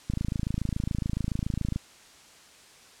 click train, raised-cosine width 5 ms, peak -16 dBFS, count 46, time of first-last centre 0.1-1.761 s, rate 27.1 Hz, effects white hiss -53 dBFS RMS until 3 s + low-pass 8000 Hz 12 dB/octave

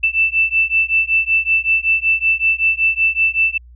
sine beating tone pair, 2653 / 2658.3 Hz, E7 / E7, +10 / +14 cents, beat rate 5.3 Hz, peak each -16 dBFS, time 0.03-3.58 s, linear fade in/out 10 ms, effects added 60 Hz sine -39 dBFS peak until 3.75 s

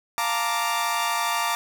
sawtooth chord, Bb major seventh, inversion second, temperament equal, 698.5 / 880 / 932.3 / 1174.7 Hz, F5 / A5 / Bb5 / D6, 0 / 0 / 0 / 0 cents, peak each -27 / -28 / -23 / -23 dBFS, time 0.18-1.55 s, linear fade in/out 0 ms, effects none

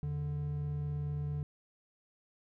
triangle tone pair together, 82.41 / 146.83 Hz, E2 / D3, 0 / 0 cents, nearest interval minor seventh, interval 1000 cents, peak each -39 / -32 dBFS, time 0.03-1.43 s, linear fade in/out 0 ms, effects none

